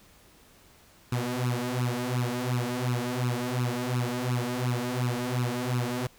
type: tone with flanger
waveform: sawtooth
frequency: 123.4 Hz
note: B2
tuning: 1 cent flat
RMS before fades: -29 dBFS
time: 1.12-6.07 s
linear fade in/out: 5 ms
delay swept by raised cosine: 0.74 to 4.94 ms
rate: 2.8 Hz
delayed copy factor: +0.85
effects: pink hiss -57 dBFS RMS until 6.18 s